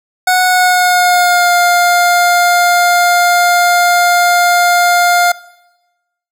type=tone with pitch glide; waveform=25% pulse; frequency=735 to 704.2 Hz; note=F#5 to F5; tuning=-12 to +14 cents; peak=-4 dBFS; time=0.27-5.32 s; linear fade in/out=5 ms; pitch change=-74 cents; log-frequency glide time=0.44-1.53 s; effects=noise-tail reverb RT60 1.0 s tail -20 dB re dry